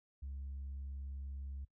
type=tone; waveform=sine; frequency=68.5 Hz; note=C#2; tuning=20 cents flat; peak=-40 dBFS; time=0.22-1.65 s; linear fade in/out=10 ms; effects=noise-tail reverb RT60 0.1 s tail -20 dB re dry + tanh soft clip ceiling -39 dBFS